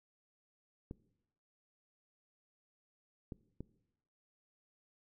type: clicks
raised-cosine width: 3 ms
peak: -30 dBFS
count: 3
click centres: 0.911 / 3.322 / 3.606 s
effects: noise-tail reverb RT60 0.9 s tail -20 dB re dry